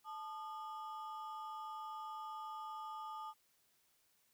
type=ring-modulated tone; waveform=triangle; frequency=1046.5 Hz; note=C6; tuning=in tune; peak=-39 dBFS; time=0.04-3.34 s; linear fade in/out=50 ms; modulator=174 Hz; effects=white hiss -75 dBFS RMS until 4.33 s